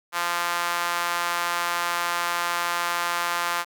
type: tone with high-pass filter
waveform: sawtooth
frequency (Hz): 173.2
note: F3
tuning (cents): -14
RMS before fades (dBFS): -26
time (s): 0.12-3.65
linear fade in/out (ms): 50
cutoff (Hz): 1100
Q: 1.8
effects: none